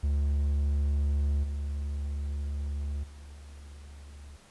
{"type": "tone with level steps", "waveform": "triangle", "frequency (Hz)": 71.7, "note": "D2", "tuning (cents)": -41, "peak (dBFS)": [-22, -28, -42], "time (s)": [0.03, 4.37], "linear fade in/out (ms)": 10, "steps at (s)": [1.43, 3.03], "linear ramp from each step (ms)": 10, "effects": ["pink hiss -57 dBFS RMS until 4.5 s", "resampled to 24000 Hz"]}